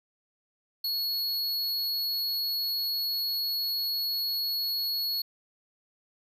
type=tone; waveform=square; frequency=4351 Hz; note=C#8; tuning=33 cents flat; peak=-28 dBFS; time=0.84-5.22 s; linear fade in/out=5 ms; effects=11-bit